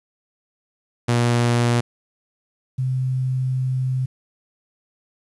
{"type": "tone pair in turn", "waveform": ["sawtooth", "sine"], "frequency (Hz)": [119.6, 129.49], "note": ["A#2", "C3"], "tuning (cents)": [45, -18], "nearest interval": "minor second", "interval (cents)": 137, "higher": "second", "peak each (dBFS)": [-12, -19], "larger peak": "first", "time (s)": [[1.08, 1.81], [2.78, 4.06]], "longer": "second", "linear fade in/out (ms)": 10, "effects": ["resampled to 24000 Hz", "9-bit"]}